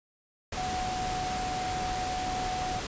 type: tone in noise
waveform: sine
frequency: 740 Hz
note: F#5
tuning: in tune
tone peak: -31 dBFS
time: 0.57-2.8 s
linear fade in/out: 5 ms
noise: pink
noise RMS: -35 dBFS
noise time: 0.52-2.87 s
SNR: +1 dB
effects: resampled to 16000 Hz